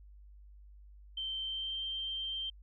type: tone with pitch glide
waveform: sine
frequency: 3117 to 3144 Hz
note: G7 to G7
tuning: -11 to +4 cents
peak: -35 dBFS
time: 1.17-2.5 s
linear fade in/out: 5 ms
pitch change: +15 cents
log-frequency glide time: 1.45-1.78 s
effects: added 50 Hz sine -52 dBFS peak until 2.62 s